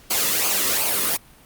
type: noise with flanger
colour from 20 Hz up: white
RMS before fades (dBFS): -21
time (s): 0.1-1.17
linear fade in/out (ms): 10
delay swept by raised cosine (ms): 0.54 to 1.32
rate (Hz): 2.7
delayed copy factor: -0.6
effects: pink hiss -50 dBFS RMS until 1.45 s + Opus 48 kbps